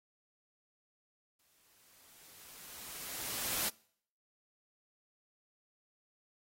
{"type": "noise with exponential growth", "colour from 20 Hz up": "white", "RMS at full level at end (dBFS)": -33, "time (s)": [1.39, 3.69], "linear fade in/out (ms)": 5, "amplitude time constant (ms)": 500, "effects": ["noise-tail reverb RT60 0.6 s tail -24 dB re dry", "AAC 48 kbps"]}